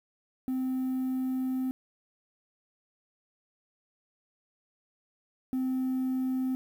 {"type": "tone pair in turn", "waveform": "triangle", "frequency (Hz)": [258.9, 258.9], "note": ["C4", "C4"], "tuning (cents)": [-18, -18], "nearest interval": "unison", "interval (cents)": 0, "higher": "neither", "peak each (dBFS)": [-25, -24], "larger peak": "second", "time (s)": [[0.48, 1.71], [5.53, 6.55]], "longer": "first", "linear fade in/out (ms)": 0, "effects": ["tanh soft clip ceiling -22 dBFS", "9-bit"]}